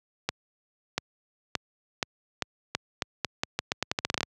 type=accelerating click train; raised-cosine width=0.2 ms; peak=-8 dBFS; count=20; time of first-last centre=0.29-4.231 s; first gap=690 ms; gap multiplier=0.83; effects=high-pass 80 Hz 12 dB/octave